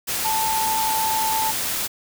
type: tone in noise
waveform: sine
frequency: 882 Hz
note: A5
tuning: 4 cents sharp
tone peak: -21 dBFS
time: 0.24-1.52 s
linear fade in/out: 20 ms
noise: white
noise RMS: -25 dBFS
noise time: 0.07-1.88 s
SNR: +1 dB
effects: none